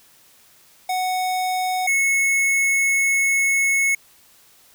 square tone pair in turn, 740 / 2192 Hz, F#5 / C#7, 0 / -20 cents, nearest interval octave + perfect fifth, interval 1880 cents, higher second, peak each -21 / -17 dBFS, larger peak second, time 0.89-1.87 / 1.87-3.95 s, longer second, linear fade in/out 5 ms, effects white hiss -53 dBFS RMS until 4.74 s

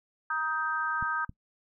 harmonic tone, 313.6 Hz, D#4, 14 cents sharp, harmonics 3 / 4 / 5, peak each -35 / -31 / -31 dBFS, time 0.3-1.25 s, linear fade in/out 5 ms
clicks, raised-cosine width 5 ms, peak -27 dBFS, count 2, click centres 1.026 / 1.294 s
effects noise-tail reverb RT60 0.1 s tail -21 dB re dry

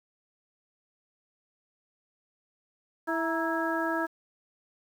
harmonic tone with a mistuned harmonic, 328.7 Hz, E4, 5 cents flat, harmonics 1 / 2 / 3 / 4 / 5, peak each -31 / -33 / -34 / -35 / -33 dBFS, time 3.07-4.07 s, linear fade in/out 20 ms, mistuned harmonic 3, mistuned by -72 cents, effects 9-bit

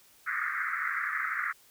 pink band-pass noise, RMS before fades -32 dBFS, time 0.26-1.53 s, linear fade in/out 20 ms, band 1200 to 2100 Hz, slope 96 dB/octave, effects white hiss -60 dBFS RMS until 1.7 s

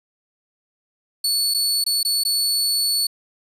sawtooth tone with dropouts, 4435 Hz, C#8, in tune, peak -15 dBFS, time 1.24-3.07 s, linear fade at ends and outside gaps 5 ms, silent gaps 1.54-1.544 / 1.841-1.863 / 2.031-2.049 / 2.237-2.25 s, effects resampled to 32000 Hz + 9-bit

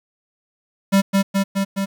square tone with echo, 196 Hz, G3, in tune, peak -12 dBFS, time 0.92-1.02 s, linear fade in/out 20 ms, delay 210 ms, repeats 4, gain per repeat -2 dB, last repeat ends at 1.86 s, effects 8-bit

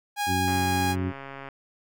sawtooth tone, 822 Hz, G#5, 18 cents flat, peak -21 dBFS, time 0.16-0.96 s, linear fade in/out 50 ms
harmonic tone, 92.5 Hz, F#2, in tune, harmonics 1 / 2 / 3 / 4, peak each -28 / -32 / -30 / -35 dBFS, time 0.26-1.13 s, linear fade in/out 50 ms
click train, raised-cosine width 0.5 ms, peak -24 dBFS, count 139, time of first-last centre 0.48-1.487 s, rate 137 Hz
effects none

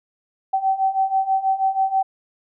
sine beating tone pair, 766 / 772.2 Hz, G5 / G5, -40 / -26 cents, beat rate 6.2 Hz, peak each -22 / -19 dBFS, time 0.53-2.03 s, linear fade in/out 10 ms, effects none

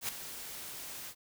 white noise with ADSR envelope, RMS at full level -33 dBFS, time 0.01-1.15 s, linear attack 78 ms, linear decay 3 ms, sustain -11 dB, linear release 66 ms, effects none

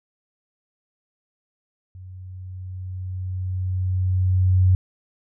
sine tone with level ramp, 92.5 Hz, F#2, in tune, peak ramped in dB -37 to -12 dBFS, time 1.95-4.75 s, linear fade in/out 0 ms, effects none

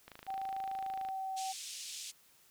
click train, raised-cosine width 0.3 ms, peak -33 dBFS, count 28, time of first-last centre 0.08-1.087 s, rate 26.8 Hz
sine tone with pitch glide, 774 to 765.1 Hz, G5 to G5, -22 to -42 cents, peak -36 dBFS, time 0.27-1.53 s, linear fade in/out 20 ms, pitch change -20 cents, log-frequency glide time 0.69-1.36 s
white band-pass noise, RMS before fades -45 dBFS, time 1.36-2.12 s, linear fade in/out 20 ms, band 2800 to 8500 Hz, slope 24 dB/octave
effects white hiss -65 dBFS RMS until 2.5 s

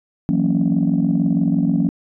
sine chord, F# dominant seventh, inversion third, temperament just, 166.5 / 185 / 231.2 / 277.5 Hz, E3 / F#3 / A#3 / C#4, +18 / 0 / -14 / +2 cents, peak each -19 dBFS, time 0.29-1.89 s, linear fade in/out 0 ms, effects tanh soft clip ceiling -8 dBFS

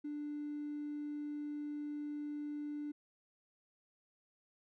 triangle tone with hard clipping, 294.9 Hz, D4, 7 cents sharp, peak -39 dBFS, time 0.04-2.92 s, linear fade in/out 10 ms, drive 3 dB, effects none

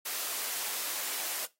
white high-pass noise, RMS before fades -35 dBFS, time 0.05-1.46 s, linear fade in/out 10 ms, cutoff 430 Hz, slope 12 dB/octave, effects noise-tail reverb RT60 0.2 s tail -17 dB re dry + AAC 48 kbps

